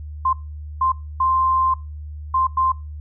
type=tone bursts at uneven times; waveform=sine; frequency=1046.5 Hz; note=C6; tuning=in tune; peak=-15 dBFS; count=5; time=0.25-0.33 / 0.81-0.92 / 1.2-1.74 / 2.34-2.47 / 2.57-2.72 s; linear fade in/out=5 ms; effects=noise-tail reverb RT60 0.3 s tail -23 dB re dry + added 75 Hz sine -30 dBFS peak until 3 s